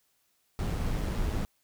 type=noise with amplitude modulation; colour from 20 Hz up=brown; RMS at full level=-29 dBFS; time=0.59-1.45 s; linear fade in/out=0 ms; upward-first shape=sine; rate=106 Hz; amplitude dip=25%; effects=white hiss -72 dBFS RMS until 1.63 s